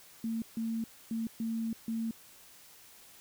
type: tone bursts at uneven times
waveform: sine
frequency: 226.2 Hz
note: A3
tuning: 48 cents sharp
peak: -31 dBFS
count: 5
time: 0.24-0.42 / 0.57-0.84 / 1.11-1.27 / 1.4-1.73 / 1.88-2.11 s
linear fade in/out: 2 ms
effects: white hiss -56 dBFS RMS until 3.2 s